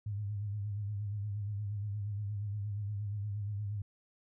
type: tone with vibrato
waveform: sine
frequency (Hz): 102.8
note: G#2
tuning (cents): -17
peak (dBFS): -34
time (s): 0.06-3.82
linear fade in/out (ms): 5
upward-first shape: sine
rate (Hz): 8.5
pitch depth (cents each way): 64
effects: none